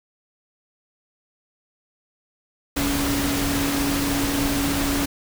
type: tone in noise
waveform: sine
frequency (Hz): 281.1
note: C#4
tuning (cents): +24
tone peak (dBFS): -23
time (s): 2.76-5.06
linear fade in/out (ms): 10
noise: pink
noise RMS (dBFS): -25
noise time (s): 2.76-5.06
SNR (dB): -1
effects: none